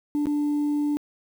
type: tone with dropouts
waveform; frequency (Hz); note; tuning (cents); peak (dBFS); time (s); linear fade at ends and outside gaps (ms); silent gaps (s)
sine; 293.7; D4; 0; -19; 0.15-0.97; 0; 0.257-0.269
effects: tanh soft clip ceiling -20 dBFS + 8-bit

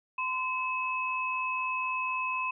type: tone pair together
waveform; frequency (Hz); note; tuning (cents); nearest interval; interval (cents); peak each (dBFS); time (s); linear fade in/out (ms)
sine; 1024 / 2580; C6 / E7; -38 / -38; octave + major third; 1600; -31 / -32; 0.18-2.51; 5
effects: none

